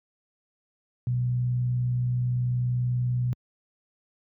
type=tone with frequency modulation; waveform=sine; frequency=123.47 Hz; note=B2; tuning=in tune; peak=-22 dBFS; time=1.07-3.33 s; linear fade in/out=0 ms; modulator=60.7 Hz; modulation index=0.21; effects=high-pass 80 Hz 12 dB/octave